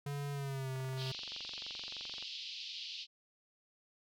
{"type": "tone with pitch glide", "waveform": "square", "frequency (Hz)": [142.5, 131.43], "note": ["C#3", "C3"], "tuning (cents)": [48, 8], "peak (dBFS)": -38, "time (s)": [0.06, 1.12], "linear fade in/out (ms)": 5, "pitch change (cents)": -140, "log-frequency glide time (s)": [0.32, 0.7]}
{"type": "click train", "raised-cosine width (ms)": 0.5, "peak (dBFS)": -37, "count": 35, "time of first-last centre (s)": [0.76, 2.226], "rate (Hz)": 23.2}
{"type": "band-pass noise", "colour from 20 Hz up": "white", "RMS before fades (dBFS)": -45, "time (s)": [0.96, 3.07], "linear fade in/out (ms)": 50, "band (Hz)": [2700, 4800], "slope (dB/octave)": 48}
{"effects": []}